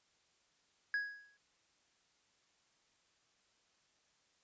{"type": "tone with exponential decay", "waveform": "triangle", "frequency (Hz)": 1661.2, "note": "G#6", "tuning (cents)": 0, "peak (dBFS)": -29, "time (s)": [0.94, 1.37], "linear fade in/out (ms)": 1, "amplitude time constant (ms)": 93, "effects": ["white hiss -74 dBFS RMS until 4.43 s", "resampled to 16000 Hz"]}